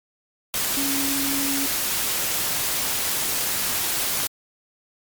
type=tone in noise; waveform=sine; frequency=277.2 Hz; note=C#4; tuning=in tune; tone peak=-26 dBFS; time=0.77-1.66 s; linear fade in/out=0 ms; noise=white; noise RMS=-24 dBFS; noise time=0.54-4.27 s; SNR=-5 dB; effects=MP3 96 kbps